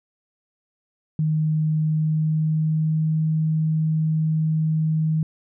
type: tone with pitch glide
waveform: sine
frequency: 155.56 to 157.46 Hz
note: D#3 to D#3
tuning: 0 to +21 cents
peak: -18 dBFS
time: 1.19-5.23 s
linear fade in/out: 2 ms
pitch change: +21 cents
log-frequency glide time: 1.82-3.19 s
effects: none